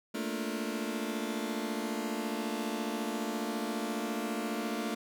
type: chord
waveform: sawtooth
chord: Bb major seventh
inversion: third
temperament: just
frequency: 218.5 / 233.1 / 291.4 / 349.6 Hz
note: A3 / Bb3 / D4 / F4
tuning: -12 / 0 / -13 / +2 cents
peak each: -33 / -34 / -35 / -37 dBFS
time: 0.14-4.95 s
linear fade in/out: 10 ms
effects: none